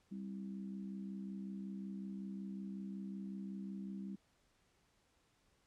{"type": "harmonic tone", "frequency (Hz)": 65.41, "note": "C2", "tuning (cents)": 0, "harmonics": [3, 4, 5], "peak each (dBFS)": [-43, -53, -54], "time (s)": [0.11, 4.16], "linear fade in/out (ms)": 10, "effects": ["pink hiss -75 dBFS RMS until 5.66 s", "low-pass 9000 Hz 12 dB/octave"]}